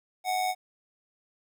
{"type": "tone with amplitude modulation", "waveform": "square", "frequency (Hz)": 740, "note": "F#5", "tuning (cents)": 0, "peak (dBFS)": -24, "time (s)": [0.24, 0.55], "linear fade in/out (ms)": 50, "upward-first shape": "sine", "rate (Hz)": 100, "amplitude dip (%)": 55, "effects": ["11-bit"]}